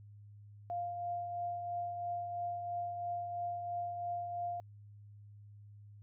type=tone with tremolo; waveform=sine; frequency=699 Hz; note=F5; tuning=1 cent sharp; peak=-34 dBFS; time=0.7-4.6 s; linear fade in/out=0 ms; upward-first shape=triangle; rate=3 Hz; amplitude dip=45%; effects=added 103 Hz sine -52 dBFS peak until 6.02 s